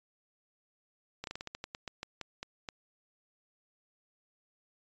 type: slowing click train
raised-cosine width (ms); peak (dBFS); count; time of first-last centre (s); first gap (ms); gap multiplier
0.2; -22; 14; 1.24-2.688; 32; 1.19
effects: resampled to 16000 Hz